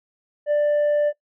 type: tone with tanh clipping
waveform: triangle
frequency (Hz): 590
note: D5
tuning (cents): +8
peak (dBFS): -17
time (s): 0.46-1.13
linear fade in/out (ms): 50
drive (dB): 7
effects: noise-tail reverb RT60 0.1 s tail -20 dB re dry